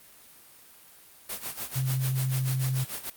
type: noise with tremolo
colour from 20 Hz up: white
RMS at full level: -33 dBFS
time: 1.29-3.1 s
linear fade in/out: 5 ms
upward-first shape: sine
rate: 6.8 Hz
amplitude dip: 80%
type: tone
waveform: sine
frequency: 130.81 Hz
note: C3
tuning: in tune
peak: -25 dBFS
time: 1.75-2.85 s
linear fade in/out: 20 ms
effects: white hiss -53 dBFS RMS until 3.16 s + Opus 32 kbps